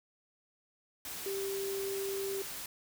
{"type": "tone in noise", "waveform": "sine", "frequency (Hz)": 392, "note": "G4", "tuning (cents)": 0, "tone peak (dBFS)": -34, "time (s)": [1.26, 2.42], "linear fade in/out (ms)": 2, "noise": "white", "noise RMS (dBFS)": -42, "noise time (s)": [1.05, 2.66], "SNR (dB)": 5, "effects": []}